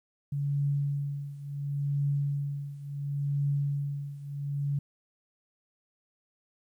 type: tone with tremolo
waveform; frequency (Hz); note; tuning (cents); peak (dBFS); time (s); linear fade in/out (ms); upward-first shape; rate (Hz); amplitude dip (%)
sine; 142.1; C#3; +43; -24; 0.32-4.79; 5; triangle; 0.71; 85
effects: 11-bit